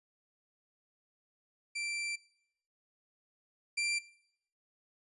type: tone pair in turn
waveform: sawtooth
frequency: 2349 / 2361 Hz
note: D7 / D7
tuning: 0 / +9 cents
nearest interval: unison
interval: 9 cents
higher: second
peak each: -32 / -27 dBFS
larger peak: second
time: 1.75-2.16 / 3.77-3.99 s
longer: first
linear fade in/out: 10 ms
effects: noise-tail reverb RT60 0.7 s tail -19 dB re dry + resampled to 24000 Hz